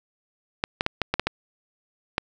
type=clicks; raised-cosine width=0.3 ms; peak=-6 dBFS; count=8; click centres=0.639 / 0.809 / 0.864 / 1.017 / 1.14 / 1.196 / 1.27 / 2.181 s; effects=none

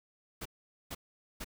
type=noise bursts; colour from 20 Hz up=pink; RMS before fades=-40 dBFS; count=3; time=0.41-1.445 s; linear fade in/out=10 ms; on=45 ms; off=450 ms; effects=none

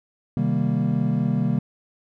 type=chord; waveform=triangle; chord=C minor seventh; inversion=none; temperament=equal; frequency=130.81 / 155.56 / 196 / 233.1 Hz; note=C3 / Eb3 / G3 / Bb3; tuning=0 / 0 / 0 / 0 cents; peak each=-23 dBFS; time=0.37-1.59 s; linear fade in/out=2 ms; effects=none

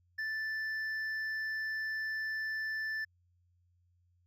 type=tone with hard clipping; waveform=sine; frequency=1760 Hz; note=A6; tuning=in tune; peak=-35 dBFS; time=0.18-3.05 s; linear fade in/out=10 ms; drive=4 dB; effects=added 88 Hz sine -68 dBFS peak until 4.26 s

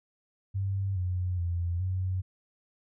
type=tone with pitch steps; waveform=sine; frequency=97.5 / 90.7 / 86.5 / 92.9 Hz; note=G2 / F#2 / F2 / F#2; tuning=-9 / -34 / -16 / +7 cents; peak=-27 dBFS; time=0.54-2.22 s; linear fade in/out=20 ms; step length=420 ms; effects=none

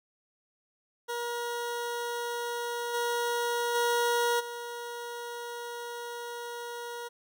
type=tone with level steps; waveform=20% pulse; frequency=476.1 Hz; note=A#4; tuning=37 cents sharp; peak=-27 / -23 / -20 / -32 dBFS; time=1.08-7.09 s; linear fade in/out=20 ms; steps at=2.93 / 3.74 / 4.39 s; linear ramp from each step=20 ms; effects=none

